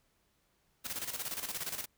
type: noise with tremolo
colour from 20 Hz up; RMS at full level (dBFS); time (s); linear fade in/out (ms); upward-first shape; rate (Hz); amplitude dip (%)
white; -37; 0.84-1.86; 20; square; 17; 65
effects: pink hiss -74 dBFS RMS until 1.97 s